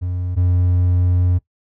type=tone pair in turn; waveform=triangle; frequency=90 / 89.51 Hz; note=F#2 / F2; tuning=-47 / +43 cents; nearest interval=unison; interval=10 cents; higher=first; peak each=-18 / -11 dBFS; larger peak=second; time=0.01-0.36 / 0.36-1.39 s; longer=second; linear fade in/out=20 ms; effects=noise-tail reverb RT60 0.1 s tail -18 dB re dry